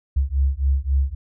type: beating tone pair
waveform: sine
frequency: 66.5 / 70.2 Hz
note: C2 / C#2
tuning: +29 / +22 cents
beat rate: 3.7 Hz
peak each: -20 dBFS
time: 0.16-1.15 s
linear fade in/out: 10 ms
effects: none